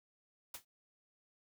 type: noise with exponential decay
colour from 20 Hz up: white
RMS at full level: -40 dBFS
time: 0.54-0.65 s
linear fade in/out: 5 ms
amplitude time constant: 22 ms
effects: none